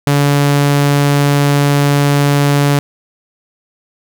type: tone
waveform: sawtooth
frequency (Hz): 143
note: D3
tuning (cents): -46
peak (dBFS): -5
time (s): 0.07-2.79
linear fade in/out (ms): 0
effects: none